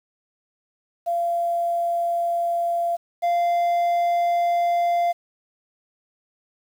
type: tone pair in turn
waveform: sine / triangle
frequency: 687 / 693 Hz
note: F5 / F5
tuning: -29 / -14 cents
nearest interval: unison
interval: 15 cents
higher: second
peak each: -20 / -16 dBFS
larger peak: second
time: 1.06-2.97 / 3.22-5.13 s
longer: neither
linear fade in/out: 20 ms
effects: 8-bit